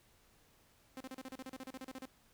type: tone bursts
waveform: sawtooth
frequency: 261.6 Hz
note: C4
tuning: in tune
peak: -40 dBFS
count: 16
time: 0.97-2.055 s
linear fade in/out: 2 ms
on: 35 ms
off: 35 ms
effects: pink hiss -68 dBFS RMS until 2.33 s